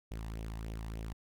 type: tone with flanger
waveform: sawtooth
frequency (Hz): 55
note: A1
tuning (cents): 0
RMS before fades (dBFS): -41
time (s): 0.11-1.13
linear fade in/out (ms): 5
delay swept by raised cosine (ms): 0.32 to 1.11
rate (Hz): 3.4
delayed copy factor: +0.55
effects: none